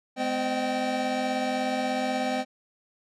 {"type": "tone cluster", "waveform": "square", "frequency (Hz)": [211, 253.5, 519, 614, 777], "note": ["G#3", "B3", "C5", "D#5", "G5"], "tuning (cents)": [28, 45, -14, -23, -16], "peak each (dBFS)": [-38, -31, -35, -33, -31], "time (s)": [0.16, 2.45], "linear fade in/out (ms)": 50, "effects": ["low-pass 6000 Hz 12 dB/octave"]}